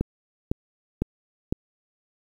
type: click train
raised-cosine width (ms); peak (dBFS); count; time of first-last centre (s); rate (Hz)
3; -10; 4; 0.01-1.525; 1.98
effects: 8-bit